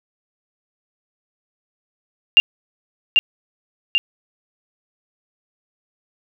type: tone with echo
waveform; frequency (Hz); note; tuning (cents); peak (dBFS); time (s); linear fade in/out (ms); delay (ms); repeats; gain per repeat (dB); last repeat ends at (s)
sine; 2794; F7; 0; -5; 2.37-2.4; 0; 790; 2; -4; 3.98
effects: none